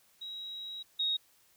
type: tone pair in turn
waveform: sine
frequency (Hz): 3838 / 3761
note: A#7 / A#7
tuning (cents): +50 / +15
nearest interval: unison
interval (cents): 35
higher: first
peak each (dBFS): -39 / -28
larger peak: second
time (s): 0.21-0.83 / 0.99-1.17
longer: first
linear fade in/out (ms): 10
effects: white hiss -66 dBFS RMS until 1.56 s